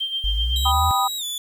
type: tone with tremolo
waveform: sine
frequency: 3158 Hz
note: G7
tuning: 12 cents sharp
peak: -21 dBFS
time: 0-0.72 s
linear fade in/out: 10 ms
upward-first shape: sine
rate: 7.8 Hz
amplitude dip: 60%
type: linear sweep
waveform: sine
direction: up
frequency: 47.68 to 83.3 Hz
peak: -20 dBFS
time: 0.24-0.91 s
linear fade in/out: 0 ms
type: tone with pitch glide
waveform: sawtooth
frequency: 3844 to 3464 Hz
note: B7 to A7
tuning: -48 to -28 cents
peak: -23 dBFS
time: 0.56-1.38 s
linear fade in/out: 2 ms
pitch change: -180 cents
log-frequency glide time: 1.18-1.24 s
type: chord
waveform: sine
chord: G augmented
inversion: none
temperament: equal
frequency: 784 / 987.8 / 1244.5 Hz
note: G5 / B5 / D#6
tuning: 0 / 0 / 0 cents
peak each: -22 dBFS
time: 0.65-1.08 s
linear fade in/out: 10 ms
effects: 8-bit